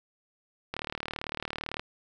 click train, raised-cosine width 0.3 ms, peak -17 dBFS, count 41, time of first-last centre 0.74-1.795 s, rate 37.9 Hz, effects none

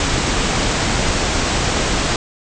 pink low-pass noise, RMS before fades -18 dBFS, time 0-2.16 s, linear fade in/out 2 ms, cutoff 8200 Hz, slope 96 dB/octave, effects none

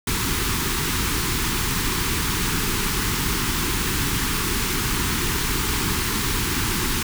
pink band-stop noise, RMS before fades -23 dBFS, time 0.07-7.03 s, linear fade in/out 5 ms, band 420 to 900 Hz, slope 48 dB/octave, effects none

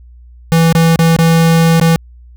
square tone with dropouts, 164.81 Hz, E3, in tune, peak -7 dBFS, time 0.52-1.96 s, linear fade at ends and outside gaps 0 ms, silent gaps 0.726-0.751 / 0.959-0.991 / 1.164-1.188 / 1.798-1.813 s, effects added 60 Hz sine -35 dBFS peak until 2.36 s

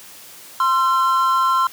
triangle tone pair together, 1046.5 / 1353.5 Hz, C6 / E6, 0 / +45 cents, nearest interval major third, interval 445 cents, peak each -14 / -17 dBFS, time 0.6-1.67 s, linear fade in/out 2 ms, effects white hiss -41 dBFS RMS until 1.72 s + high-pass 100 Hz 12 dB/octave

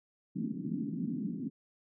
white band-pass noise, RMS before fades -36 dBFS, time 0.35-1.5 s, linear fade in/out 20 ms, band 160 to 280 Hz, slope 48 dB/octave, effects none

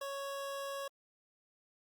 25% pulse tone, 554.4 Hz, C#5, in tune, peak -35 dBFS, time 0.01-0.88 s, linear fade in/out 5 ms, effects Opus 48 kbps

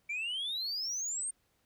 sine exponential sweep, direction up, 2300 to 8870 Hz, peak -31 dBFS, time 0.09-1.31 s, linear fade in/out 10 ms, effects tanh soft clip ceiling -32 dBFS + pink hiss -74 dBFS RMS until 1.65 s

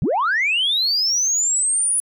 sine linear sweep, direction up, 100.9 to 9956 Hz, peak -15 dBFS, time 0.02-2 s, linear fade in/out 0 ms, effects tanh soft clip ceiling -13 dBFS

